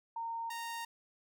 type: tone pair in turn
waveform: sine / sawtooth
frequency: 919 / 927 Hz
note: A#5 / A#5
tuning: -25 / -10 cents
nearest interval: unison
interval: 15 cents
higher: second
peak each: -36 / -35 dBFS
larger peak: second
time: 0.16-0.5 / 0.5-0.85 s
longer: second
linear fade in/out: 5 ms
effects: none